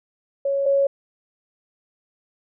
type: tone pair in turn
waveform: sine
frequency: 554.4 / 554.4 Hz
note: C#5 / C#5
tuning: 0 / 0 cents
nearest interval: unison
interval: 0 cents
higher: neither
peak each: -19 / -15 dBFS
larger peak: second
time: 0.45-0.66 / 0.66-0.87 s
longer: neither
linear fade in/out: 5 ms
effects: none